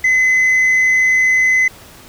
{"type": "tone", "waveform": "sine", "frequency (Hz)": 2033, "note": "B6", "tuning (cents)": 50, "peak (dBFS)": -7, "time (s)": [0.04, 1.68], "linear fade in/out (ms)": 5, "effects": ["tanh soft clip ceiling -9 dBFS", "pink hiss -40 dBFS RMS until 2.08 s"]}